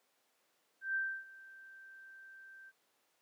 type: tone with ADSR envelope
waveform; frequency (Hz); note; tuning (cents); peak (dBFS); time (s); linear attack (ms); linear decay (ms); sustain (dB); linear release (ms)
sine; 1565; G6; -3; -31; 0.81-2.72; 140; 290; -21; 39
effects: pink hiss -75 dBFS RMS until 3.21 s + high-pass 400 Hz 12 dB/octave